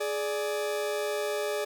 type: tone pair together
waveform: 40% pulse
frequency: 418.9 / 587.3 Hz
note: G#4 / D5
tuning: +15 / 0 cents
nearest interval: tritone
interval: 585 cents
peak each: -30 / -31 dBFS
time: 0-1.65 s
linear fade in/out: 10 ms
effects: none